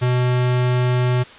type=tone; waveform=square; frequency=124.7 Hz; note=B2; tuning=17 cents sharp; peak=-16 dBFS; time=0.01-1.24 s; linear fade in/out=20 ms; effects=white hiss -41 dBFS RMS until 1.38 s + resampled to 8000 Hz